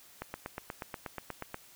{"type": "click train", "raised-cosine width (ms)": 0.5, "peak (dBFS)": -22, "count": 12, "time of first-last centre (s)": [0.22, 1.544], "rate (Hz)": 8.31, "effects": ["white hiss -57 dBFS RMS until 1.75 s"]}